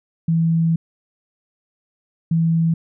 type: tone pair in turn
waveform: sine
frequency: 164.5 / 164.5 Hz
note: E3 / E3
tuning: -3 / -3 cents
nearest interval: unison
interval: 0 cents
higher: neither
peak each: -14 dBFS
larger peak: neither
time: 0.28-0.76 / 2.31-2.74 s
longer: first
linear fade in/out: 5 ms
effects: none